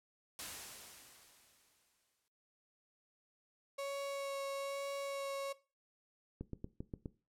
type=noise with exponential decay; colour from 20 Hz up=white; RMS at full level=-43 dBFS; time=0.39-2.28 s; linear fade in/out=0 ms; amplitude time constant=410 ms
type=tone with vibrato; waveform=35% pulse; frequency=554.4 Hz; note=C#5; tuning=in tune; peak=-37 dBFS; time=3.78-5.53 s; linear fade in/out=10 ms; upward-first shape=sine; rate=1.1 Hz; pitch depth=10 cents each way
type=clicks; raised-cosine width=3 ms; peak=-29 dBFS; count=6; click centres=6.41 / 6.533 / 6.644 / 6.805 / 6.938 / 7.058 s
effects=noise-tail reverb RT60 0.3 s tail -17 dB re dry + low-pass 12000 Hz 12 dB/octave